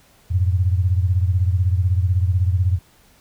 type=beating tone pair; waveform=sine; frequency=88.5 / 104.5 Hz; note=F2 / G#2; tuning=+23 / +11 cents; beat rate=16 Hz; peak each=-16 / -21 dBFS; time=0.3-2.79 s; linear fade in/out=20 ms; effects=pink hiss -54 dBFS RMS until 3.2 s